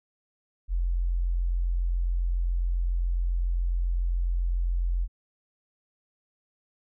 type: tone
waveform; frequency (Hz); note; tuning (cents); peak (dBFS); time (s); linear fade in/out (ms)
sine; 43.65; F1; 0; -23; 0.68-5.08; 50
effects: none